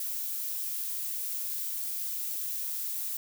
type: noise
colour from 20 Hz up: violet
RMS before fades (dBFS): -34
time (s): 0-3.17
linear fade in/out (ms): 2
effects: none